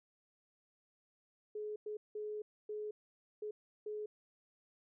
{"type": "tone bursts at uneven times", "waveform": "sine", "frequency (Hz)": 423.3, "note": "G#4", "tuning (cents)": 33, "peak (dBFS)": -39, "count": 6, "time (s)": [[1.55, 1.76], [1.86, 1.97], [2.15, 2.42], [2.69, 2.91], [3.42, 3.51], [3.86, 4.06]], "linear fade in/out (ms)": 5, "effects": []}